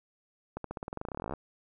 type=accelerating click train; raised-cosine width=1 ms; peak=-22 dBFS; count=23; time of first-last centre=0.57-1.337 s; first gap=73 ms; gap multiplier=0.92; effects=none